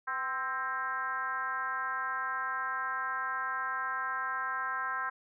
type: tone with frequency modulation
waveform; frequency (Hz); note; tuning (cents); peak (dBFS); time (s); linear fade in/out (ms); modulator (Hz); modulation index
sine; 1316; E6; -3; -31; 0.07-5.1; 10; 272; 1.5
effects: none